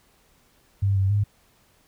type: tone with pitch steps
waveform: sine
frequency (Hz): 98.9 / 96.5 / 102.6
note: G2 / G2 / G#2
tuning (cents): +16 / -27 / -21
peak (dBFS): -18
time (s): 0.82-1.24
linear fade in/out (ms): 10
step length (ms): 140
effects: pink hiss -61 dBFS RMS until 1.87 s